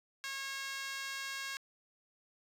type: tone with high-pass filter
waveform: 5% pulse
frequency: 545 Hz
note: C#5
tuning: 29 cents flat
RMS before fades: -41 dBFS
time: 0.24-1.57 s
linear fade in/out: 0 ms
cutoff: 1400 Hz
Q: 2.6
effects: resampled to 32000 Hz + 10-bit